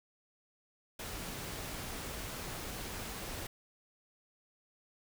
pink noise, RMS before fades -42 dBFS, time 0.99-3.47 s, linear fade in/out 5 ms, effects none

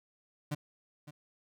35% pulse tone with echo, 148.1 Hz, D3, 15 cents sharp, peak -30 dBFS, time 0.51-0.55 s, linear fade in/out 10 ms, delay 560 ms, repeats 1, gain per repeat -14 dB, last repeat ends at 1.11 s, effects none

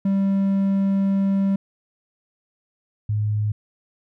triangle / sine tone pair in turn, 195.7 / 105.72 Hz, G3 / G#2, -3 / +31 cents, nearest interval major seventh, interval 1066 cents, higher first, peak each -15 / -19 dBFS, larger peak first, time 0.05-1.56 / 3.09-3.52 s, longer first, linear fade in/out 5 ms, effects none

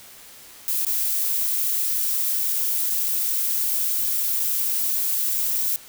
violet noise with dropouts, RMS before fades -23 dBFS, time 0.68-5.76 s, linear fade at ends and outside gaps 0 ms, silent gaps 0.849-0.867 / 2.897-2.901 / 4.396-4.4 s, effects white hiss -45 dBFS RMS until 5.88 s

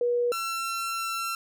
sine / sawtooth tone pair in turn, 482.7 / 1350.4 Hz, B4 / E6, -40 / +41 cents, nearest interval octave + tritone, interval 1781 cents, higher second, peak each -22 / -25 dBFS, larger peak first, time 0.01-0.32 / 0.32-1.35 s, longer second, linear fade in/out 2 ms, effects none

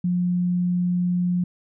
sine tone, 178 Hz, F3, 33 cents sharp, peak -19 dBFS, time 0.04-1.44 s, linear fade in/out 5 ms, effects none

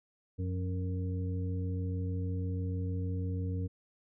harmonic tone with a mistuned harmonic, 92.5 Hz, F#2, in tune, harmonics 1 / 2 / 3 / 5, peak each -32 / -41 / -42 / -45 dBFS, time 0.38-3.68 s, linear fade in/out 20 ms, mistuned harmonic 2, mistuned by -59 cents, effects none

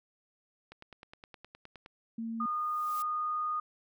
click train, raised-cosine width 0.3 ms, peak -32 dBFS, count 12, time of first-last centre 0.72-1.861 s, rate 9.64 Hz
sine tone, 227.4 Hz, A#3, 43 cents flat, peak -34 dBFS, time 2.18-2.46 s, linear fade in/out 5 ms
sine tone with pitch glide, 1224 to 1231.1 Hz, D#6 to D#6, -29 to -19 cents, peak -30 dBFS, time 2.4-3.6 s, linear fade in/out 5 ms, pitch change +10 cents, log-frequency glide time 2.53-3.37 s
blue noise with exponential growth, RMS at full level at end -43 dBFS, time 2.42-3.02 s, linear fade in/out 0 ms, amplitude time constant 130 ms
effects none

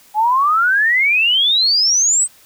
sine exponential sweep, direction up, 827 to 8372 Hz, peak -11 dBFS, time 0.14-2.28 s, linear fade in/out 50 ms, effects white hiss -48 dBFS RMS until 2.45 s

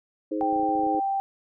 harmonic tone, 104.8 Hz, G#2, 16 cents sharp, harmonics 3 / 4 / 5, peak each -27 / -33 / -32 dBFS, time 0.31-1 s, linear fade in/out 10 ms
sine tone, 784 Hz, G5, in tune, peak -23 dBFS, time 0.41-1.2 s, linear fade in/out 0 ms
clicks, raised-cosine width 2 ms, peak -32 dBFS, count 11, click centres 0.43 / 0.528 / 0.562 / 0.597 / 0.632 / 0.691 / 0.754 / 0.794 / 0.835 / 0.867 / 0.948 s
effects none

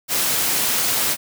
white high-pass noise, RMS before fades -20 dBFS, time 0.08-1.17 s, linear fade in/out 50 ms, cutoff 100 Hz, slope 12 dB/octave, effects none

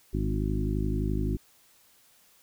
harmonic tone with a mistuned harmonic, 51.7 Hz, G#1, 7 cents flat, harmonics 1 / 2 / 3 / 4 / 5 / 6 / 7, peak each -29 / -32 / -34 / -35 / -36 / -37 / -37 dBFS, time 0.13-1.37 s, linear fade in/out 10 ms, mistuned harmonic 6, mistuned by -17 cents, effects white hiss -61 dBFS RMS until 2.42 s

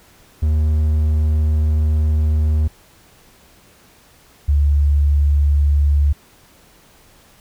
triangle / sine tone pair in turn, 76.8 / 72.2 Hz, D#2 / D2, -22 / -29 cents, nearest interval minor second, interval 107 cents, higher first, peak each -11 dBFS, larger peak neither, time 0.42-2.68 / 4.48-6.13 s, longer first, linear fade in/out 10 ms, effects pink hiss -50 dBFS RMS until 7.4 s

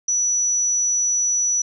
sine tone, 5910 Hz, F#8, 3 cents flat, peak -17 dBFS, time 0.08-1.62 s, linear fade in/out 5 ms, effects none

